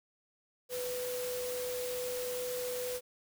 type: tone in noise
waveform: sine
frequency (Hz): 497.1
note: B4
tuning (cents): +11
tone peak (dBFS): -35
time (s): 0.69-3.01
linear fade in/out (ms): 50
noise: white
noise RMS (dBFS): -42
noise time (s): 0.69-3.01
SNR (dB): +4
effects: none